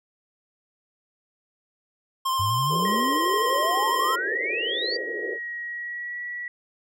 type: tone with vibrato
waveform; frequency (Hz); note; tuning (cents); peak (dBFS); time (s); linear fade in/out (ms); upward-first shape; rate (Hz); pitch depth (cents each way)
square; 1052; C6; +9; -23; 2.25-4.16; 10; square; 12; 18
type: exponential sweep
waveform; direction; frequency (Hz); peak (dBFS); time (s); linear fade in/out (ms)
sine; up; 93.8 to 4781; -26; 2.39-4.97; 10
type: band-pass noise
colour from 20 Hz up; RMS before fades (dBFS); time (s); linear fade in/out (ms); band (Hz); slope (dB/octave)
white; -33; 2.69-5.39; 50; 370 to 500; 48
type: tone with pitch glide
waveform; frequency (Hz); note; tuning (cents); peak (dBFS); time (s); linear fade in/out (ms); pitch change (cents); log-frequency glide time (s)
sine; 1900 to 1937.7; A#6 to B6; +33 to -33; -30; 2.85-6.48; 2; +34; 5.63-6.2
effects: none